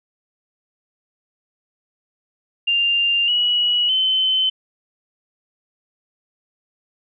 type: tone with pitch steps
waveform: sine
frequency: 2794 / 2924 / 3061 Hz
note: F7 / F#7 / G7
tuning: 0 / -21 / -42 cents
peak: -15 dBFS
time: 2.67-4.5 s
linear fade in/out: 10 ms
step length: 610 ms
effects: none